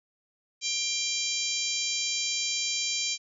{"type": "harmonic tone", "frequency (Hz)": 792, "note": "G5", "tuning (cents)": 18, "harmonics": [3, 4, 5, 6, 7, 8, 9], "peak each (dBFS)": [-35, -35, -35, -35, -35, -35, -35], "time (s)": [0.61, 3.18], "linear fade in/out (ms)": 50, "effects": []}